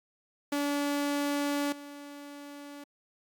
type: tone with level steps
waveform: sawtooth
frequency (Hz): 287.2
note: D4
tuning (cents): -39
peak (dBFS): -24 / -39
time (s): 0.52-2.84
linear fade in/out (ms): 5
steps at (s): 1.72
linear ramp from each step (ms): 5
effects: Opus 48 kbps